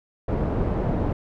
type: low-pass noise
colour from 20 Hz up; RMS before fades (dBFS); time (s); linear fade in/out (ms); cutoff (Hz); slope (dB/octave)
pink; -24; 0.28-1.13; 5; 620; 12
effects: none